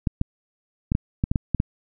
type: clicks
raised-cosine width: 5 ms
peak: -8 dBFS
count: 9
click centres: 0.072 / 0.214 / 0.919 / 0.951 / 1.239 / 1.315 / 1.358 / 1.547 / 1.601 s
effects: none